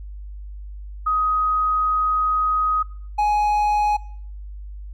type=tone pair in turn; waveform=sine / triangle; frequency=1256 / 836.2 Hz; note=D#6 / G#5; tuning=+16 / +12 cents; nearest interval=perfect fifth; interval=704 cents; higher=first; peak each=-17 / -14 dBFS; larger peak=second; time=1.06-2.83 / 3.18-3.97 s; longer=first; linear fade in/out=10 ms; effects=noise-tail reverb RT60 0.6 s tail -21 dB re dry + added 50 Hz sine -32 dBFS peak until 4.93 s